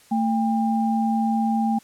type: tone pair together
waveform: sine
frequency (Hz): 223.8 / 799.8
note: A3 / G5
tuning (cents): +30 / +35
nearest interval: octave + minor seventh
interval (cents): 2205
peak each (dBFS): -20 / -24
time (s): 0.11-1.79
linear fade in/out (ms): 10
effects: white hiss -53 dBFS RMS until 1.83 s + low-pass 11000 Hz 12 dB/octave